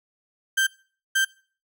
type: tone bursts at uneven times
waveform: 35% pulse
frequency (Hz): 1568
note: G6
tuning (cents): 0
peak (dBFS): -17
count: 2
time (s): 0.57-0.67 / 1.15-1.25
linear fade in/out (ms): 10
effects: noise-tail reverb RT60 0.4 s tail -21 dB re dry